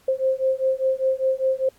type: beating tone pair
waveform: sine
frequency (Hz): 524 / 529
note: C5 / C5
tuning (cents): +2 / +19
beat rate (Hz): 5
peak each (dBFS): -22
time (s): 0.08-1.69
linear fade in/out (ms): 5
effects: pink hiss -58 dBFS RMS until 1.78 s + AAC 64 kbps